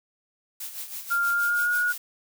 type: noise with tremolo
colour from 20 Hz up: blue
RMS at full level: -34 dBFS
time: 0.6-1.98 s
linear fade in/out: 5 ms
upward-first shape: sine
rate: 6.2 Hz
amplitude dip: 65%
type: tone with pitch glide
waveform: sine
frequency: 1396.9 to 1449.5 Hz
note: F6 to F#6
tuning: 0 to -36 cents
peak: -21 dBFS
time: 1.1-1.93 s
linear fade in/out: 20 ms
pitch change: +64 cents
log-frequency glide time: 1.31-1.78 s
effects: none